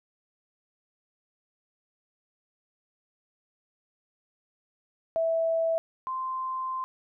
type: tone pair in turn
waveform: sine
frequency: 656 / 1041.3 Hz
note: E5 / C6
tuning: -9 / -9 cents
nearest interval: minor sixth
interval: 800 cents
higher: second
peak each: -23 / -29 dBFS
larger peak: first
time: 5.16-5.78 / 6.07-6.84 s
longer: second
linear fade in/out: 0 ms
effects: none